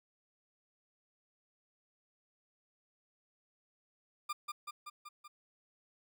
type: tone with echo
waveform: 40% pulse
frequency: 1200 Hz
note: D6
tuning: 37 cents sharp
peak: -34 dBFS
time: 4.29-4.33 s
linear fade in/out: 10 ms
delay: 190 ms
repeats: 5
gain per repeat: -3 dB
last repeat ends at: 5.28 s
effects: none